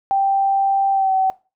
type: tone with pitch glide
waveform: sine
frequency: 784 to 762.1 Hz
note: G5 to G5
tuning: 0 to -49 cents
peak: -14 dBFS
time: 0.11-1.3 s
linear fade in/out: 0 ms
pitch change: -49 cents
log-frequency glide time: 0.92-1.13 s
effects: noise-tail reverb RT60 0.3 s tail -21 dB re dry